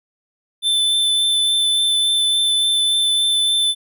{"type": "tone with vibrato", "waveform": "square", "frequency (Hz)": 3530, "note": "A7", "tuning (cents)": 5, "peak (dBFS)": -15, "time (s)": [0.62, 3.75], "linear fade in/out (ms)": 50, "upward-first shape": "triangle", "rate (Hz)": 3.5, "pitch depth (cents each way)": 11, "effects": []}